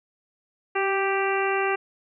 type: harmonic tone with a mistuned harmonic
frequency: 392 Hz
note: G4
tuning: in tune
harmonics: 1 / 2 / 3 / 4 / 5 / 6 / 7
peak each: -25 / -28 / -30 / -31 / -32 / -33 / -33 dBFS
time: 0.75-1.76 s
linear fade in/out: 10 ms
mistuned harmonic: 1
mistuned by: -19 cents
effects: none